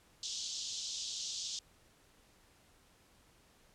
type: band-pass noise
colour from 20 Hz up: white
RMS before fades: -41 dBFS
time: 0.23-1.59 s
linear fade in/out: 2 ms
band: 3200 to 6900 Hz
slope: 48 dB/octave
effects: pink hiss -66 dBFS RMS until 3.74 s + low-pass 12000 Hz 12 dB/octave